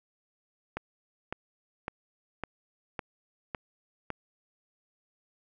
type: click train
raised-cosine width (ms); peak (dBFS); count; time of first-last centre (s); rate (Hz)
0.5; -18; 7; 0.77-4.103; 1.8
effects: none